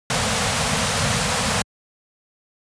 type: band-stop noise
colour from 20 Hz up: pink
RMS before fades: -20 dBFS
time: 0.1-1.62 s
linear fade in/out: 2 ms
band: 250 to 440 Hz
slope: 96 dB/octave
effects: high-pass 80 Hz 12 dB/octave + resampled to 22050 Hz